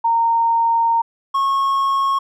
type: tone pair in turn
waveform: sine / triangle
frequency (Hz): 922 / 1093.4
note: A#5 / C#6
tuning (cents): -19 / -24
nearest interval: minor third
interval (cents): 295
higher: second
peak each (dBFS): -13 / -13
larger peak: neither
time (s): 0.04-1.02 / 1.34-2.19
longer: first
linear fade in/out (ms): 10
effects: none